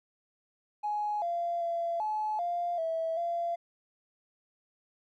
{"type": "tone with pitch steps", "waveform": "triangle", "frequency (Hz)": [837, 688, 680, 856, 697, 653, 685], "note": ["G#5", "F5", "F5", "A5", "F5", "E5", "F5"], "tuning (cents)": [13, -26, -46, -48, -4, -17, -34], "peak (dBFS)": -25, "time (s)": [0.83, 3.56], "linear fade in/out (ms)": 20, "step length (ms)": 390, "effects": ["tanh soft clip ceiling -27 dBFS"]}